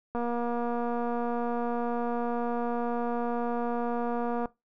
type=click train; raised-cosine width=1 ms; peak=-19 dBFS; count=1026; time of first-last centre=0.15-4.457 s; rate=238 Hz; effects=noise-tail reverb RT60 0.2 s tail -20 dB re dry